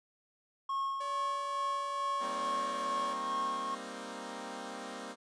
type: tone with tremolo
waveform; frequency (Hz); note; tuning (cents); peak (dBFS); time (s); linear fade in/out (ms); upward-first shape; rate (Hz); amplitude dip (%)
triangle; 1089; C#6; -31; -29; 0.69-3.75; 5; sine; 2.3; 40
type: tone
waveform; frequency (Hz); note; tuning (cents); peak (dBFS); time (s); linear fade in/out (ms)
sawtooth; 570; C#5; +48; -38; 1-3.14; 10
type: chord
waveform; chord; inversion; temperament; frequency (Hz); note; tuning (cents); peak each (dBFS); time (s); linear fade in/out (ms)
10% pulse; C minor seventh; second; equal; 196 / 233.1 / 261.6 / 311.1; G3 / Bb3 / C4 / Eb4; 0 / 0 / 0 / 0; -40 / -37 / -37 / -41; 2.19-5.16; 50
effects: resampled to 22050 Hz